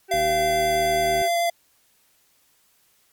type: harmonic tone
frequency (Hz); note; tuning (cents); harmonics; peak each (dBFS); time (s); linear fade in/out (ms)
384.1; G4; -35; 1 / 2 / 4 / 5 / 6 / 7; -27 / -35 / -36 / -47 / -46 / -47; 0.08-1.29; 50
type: tone with vibrato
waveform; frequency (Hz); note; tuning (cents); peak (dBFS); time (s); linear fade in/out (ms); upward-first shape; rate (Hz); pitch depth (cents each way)
square; 686; F5; -31; -20; 0.11-1.5; 5; sine; 9.3; 8
type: click train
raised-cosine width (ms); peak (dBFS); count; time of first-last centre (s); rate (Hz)
3; -25; 85; 0.14-1.217; 78
effects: white hiss -62 dBFS RMS until 3.12 s + MP3 96 kbps